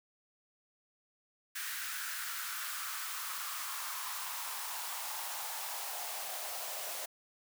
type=noise with high-pass filter sweep; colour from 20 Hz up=white; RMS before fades=-40 dBFS; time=1.55-7.06 s; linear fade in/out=10 ms; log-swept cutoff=1600 to 620 Hz; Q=3.6; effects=none